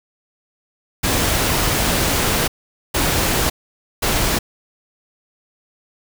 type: noise bursts at uneven times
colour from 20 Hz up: pink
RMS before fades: -18 dBFS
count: 3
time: 1.03-2.48 / 2.94-3.5 / 4.02-4.39 s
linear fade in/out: 10 ms
effects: none